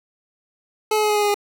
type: tone with pitch steps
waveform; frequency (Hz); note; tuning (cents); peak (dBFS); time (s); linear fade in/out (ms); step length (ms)
25% pulse; 430 / 426.5 / 423.1 / 419.7 / 416.3 / 413 / 409.6; A4 / G#4 / G#4 / G#4 / G#4 / G#4 / G#4; -40 / +46 / +32 / +18 / +4 / -10 / -24; -13; 0.91-1.344; 5; 62
effects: none